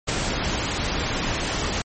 pink noise with ADSR envelope, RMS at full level -20 dBFS, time 0.07-1.82 s, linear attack 26 ms, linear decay 5 ms, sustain -5 dB, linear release 7 ms, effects MP3 32 kbps

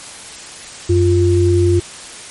sine tone pair together, 92.84 / 349.2 Hz, F#2 / F4, +6 / 0 cents, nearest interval octave + major seventh, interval 2294 cents, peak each -12 dBFS, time 0.89-1.8 s, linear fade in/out 10 ms, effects white hiss -33 dBFS RMS until 2.3 s + MP3 48 kbps

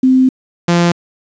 sine / sawtooth tone pair in turn, 259.1 / 172.49 Hz, C4 / F3, -17 / -21 cents, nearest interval perfect fifth, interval 704 cents, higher first, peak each -6 / -5 dBFS, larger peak second, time 0.03-0.29 / 0.68-0.92 s, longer first, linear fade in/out 5 ms, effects resampled to 16000 Hz + 7-bit

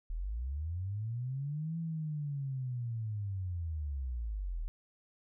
sine linear two-way sweep, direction up then down, 36.71 to 166.9 to 36.71 Hz, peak -34 dBFS, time 0.1-4.68 s, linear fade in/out 0 ms, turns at 1.78 s, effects none

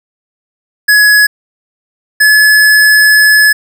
square tone pair in turn, 1687 / 1710.5 Hz, G#6 / A6, +27 / -49 cents, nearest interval unison, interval 24 cents, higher second, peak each -4 dBFS, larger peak neither, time 0.88-1.27 / 2.2-3.53 s, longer second, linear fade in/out 10 ms, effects none

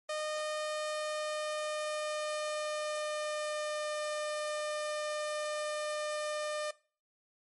sawtooth tone with pitch glide, 612 to 603.2 Hz, D#5 to D5, -29 to +46 cents, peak -30 dBFS, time 0.09-6.71 s, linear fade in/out 5 ms, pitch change -25 cents, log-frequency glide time 0.25-3.98 s, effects noise-tail reverb RT60 0.4 s tail -20 dB re dry + MP3 48 kbps

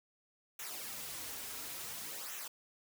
white noise with flanger, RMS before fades -44 dBFS, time 0.59-2.48 s, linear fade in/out 5 ms, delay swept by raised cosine 0.21 to 5.91 ms, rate 0.57 Hz, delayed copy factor -0.65, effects none

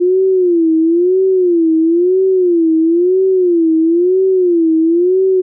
sine tone with vibrato, 349.2 Hz, F4, in tune, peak -8 dBFS, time 0-5.42 s, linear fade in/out 20 ms, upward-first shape sine, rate 1 Hz, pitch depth 150 cents each way, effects none

